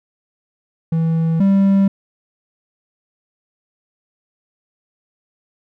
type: tone pair in turn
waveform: triangle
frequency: 163.2 / 195.96 Hz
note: E3 / G3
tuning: -17 / 0 cents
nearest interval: minor third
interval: 317 cents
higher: second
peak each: -12 / -8 dBFS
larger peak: second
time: 0.92-1.4 / 1.4-1.88 s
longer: neither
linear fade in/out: 5 ms
effects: none